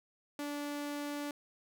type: tone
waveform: sawtooth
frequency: 290.4 Hz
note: D4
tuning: 19 cents flat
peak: -33 dBFS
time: 0.39-1.31 s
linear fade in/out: 2 ms
effects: none